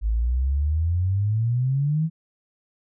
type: exponential sweep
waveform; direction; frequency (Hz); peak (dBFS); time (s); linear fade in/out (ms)
sine; up; 51.91 to 164.81; -19; 0.01-2.1; 50
effects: none